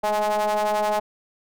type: ring-modulated tone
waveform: square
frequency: 106.1 Hz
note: G#2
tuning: 38 cents sharp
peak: -18 dBFS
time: 0.03-1 s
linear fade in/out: 10 ms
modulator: 737 Hz
effects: none